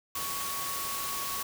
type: tone in noise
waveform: sine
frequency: 1116 Hz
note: C#6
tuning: 11 cents sharp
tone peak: -37 dBFS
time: 0.15-1.43 s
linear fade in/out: 5 ms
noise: white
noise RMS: -35 dBFS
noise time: 0.15-1.43 s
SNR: -5 dB
effects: none